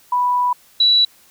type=tone pair in turn; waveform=sine; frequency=986 / 3933 Hz; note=B5 / B7; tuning=-3 / -8 cents; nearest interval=2 octaves; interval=2395 cents; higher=second; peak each=-14 / -10 dBFS; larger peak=second; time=0.12-0.53 / 0.8-1.05 s; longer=first; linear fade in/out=5 ms; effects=white hiss -51 dBFS RMS until 1.3 s